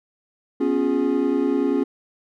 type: chord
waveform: triangle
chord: C# dominant seventh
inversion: third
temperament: equal with one note detuned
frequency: 246.9 / 277.2 / 354.9 / 415.3 Hz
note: B3 / C#4 / E#4 / G#4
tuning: 0 / 0 / +28 / 0 cents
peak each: -24 / -19 / -23 / -23 dBFS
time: 0.6-1.84 s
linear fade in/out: 10 ms
effects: none